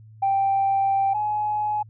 sine tone pair in turn, 784 / 843.2 Hz, G5 / G#5, 0 / +26 cents, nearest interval minor second, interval 126 cents, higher second, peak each -17 / -21 dBFS, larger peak first, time 0.22-1.14 / 1.14-1.83 s, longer first, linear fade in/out 10 ms, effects tanh soft clip ceiling -14 dBFS + added 109 Hz sine -44 dBFS peak until 1.89 s

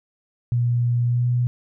sine tone with pitch glide, 120.4 to 122.5 Hz, B2 to B2, -44 to -14 cents, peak -17 dBFS, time 0.52-1.47 s, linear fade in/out 0 ms, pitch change +30 cents, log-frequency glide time 1.05-1.27 s, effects none

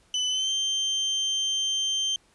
35% pulse tone with pitch glide, 3008 to 3150 Hz, F#7 to G7, +28 to +8 cents, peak -22 dBFS, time 0.14-2.16 s, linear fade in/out 2 ms, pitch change +80 cents, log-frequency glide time 0.29-0.53 s, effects pink hiss -62 dBFS RMS until 2.34 s + resampled to 24000 Hz

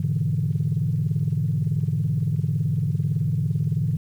sine chord, E dominant seventh, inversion first, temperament equal, 103.83 / 123.47 / 146.83 / 164.81 Hz, G#2 / B2 / D3 / E3, 0 / 0 / 0 / 0 cents, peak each -26 / -27 / -23 / -26 dBFS, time 0-3.97 s, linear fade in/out 5 ms, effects tanh soft clip ceiling -13 dBFS + 9-bit

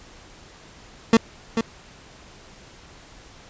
30% pulse tone with echo, 226.7 Hz, A#3, 48 cents flat, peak -8 dBFS, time 1.13-1.17 s, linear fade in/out 2 ms, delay 440 ms, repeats 1, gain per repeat -8 dB, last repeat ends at 1.61 s, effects pink hiss -47 dBFS RMS until 3.49 s + resampled to 16000 Hz

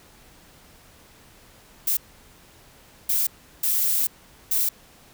violet noise bursts at uneven times, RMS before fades -22 dBFS, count 4, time 1.87-1.97 / 3.09-3.27 / 3.63-4.07 / 4.51-4.69 s, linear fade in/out 5 ms, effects pink hiss -52 dBFS RMS until 5.13 s

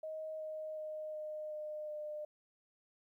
sine tone with pitch steps, 628 / 622.9 / 617.9 / 612.9 / 608 / 603.1 Hz, D#5 / D#5 / D#5 / D#5 / D#5 / D5, +16 / +2 / -12 / -26 / -40 / +46 cents, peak -40 dBFS, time 0.03-2.25 s, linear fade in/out 5 ms, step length 370 ms, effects 13-bit

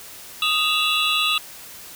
triangle tone cluster, 1243 / 2665 / 2814 / 3445 / 3912 Hz, D#6 / E7 / F7 / A7 / B7, -2 / +18 / +12 / -37 / -17 cents, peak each -23 dBFS, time 0.42-1.38 s, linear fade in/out 2 ms, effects white hiss -40 dBFS RMS until 1.95 s

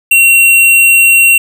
square tone, 2739 Hz, F7, 34 cents flat, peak -4 dBFS, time 0.11-1.38 s, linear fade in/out 5 ms, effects none

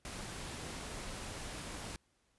pink noise, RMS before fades -44 dBFS, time 0.05-1.96 s, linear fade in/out 0 ms, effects pink hiss -75 dBFS RMS until 2.38 s + resampled to 24000 Hz

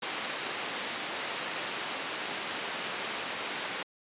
white band-pass noise, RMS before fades -36 dBFS, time 0.02-3.83 s, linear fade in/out 5 ms, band 230 to 3200 Hz, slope 12 dB/octave, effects resampled to 8000 Hz

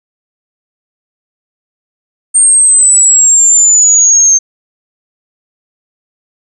sine exponential sweep, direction down, 8700 to 6320 Hz, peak -3 dBFS, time 2.34-4.39 s, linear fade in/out 20 ms, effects none

